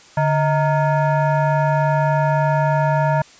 sine tone with frequency modulation, 146.1 Hz, D3, 9 cents flat, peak -14 dBFS, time 0.17-3.22 s, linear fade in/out 5 ms, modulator 778 Hz, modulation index 1.2, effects white hiss -46 dBFS RMS until 3.39 s + resampled to 16000 Hz

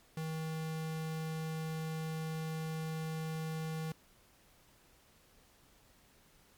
square tone, 159.2 Hz, D#3, 40 cents sharp, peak -37 dBFS, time 0.17-3.92 s, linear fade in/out 2 ms, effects pink hiss -65 dBFS RMS until 6.57 s + MP3 96 kbps

